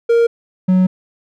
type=tone pair in turn; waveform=triangle; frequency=466.2 / 185.01 Hz; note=A#4 / F#3; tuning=0 / 0 cents; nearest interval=octave + major third; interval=1600 cents; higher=first; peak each=-7 dBFS; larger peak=neither; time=0.09-0.27 / 0.68-0.87 s; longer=second; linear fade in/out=10 ms; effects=none